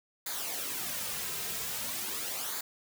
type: noise with flanger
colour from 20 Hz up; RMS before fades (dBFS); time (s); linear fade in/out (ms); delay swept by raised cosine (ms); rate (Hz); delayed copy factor
white; -36; 0.26-2.61; 5; 0.35 to 3.55; 0.43; -0.6
effects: none